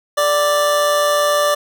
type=tone with amplitude modulation; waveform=25% pulse; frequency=587.3 Hz; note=D5; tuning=in tune; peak=-8 dBFS; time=0.17-1.55 s; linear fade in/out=10 ms; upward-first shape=sine; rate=166 Hz; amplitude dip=35%; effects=none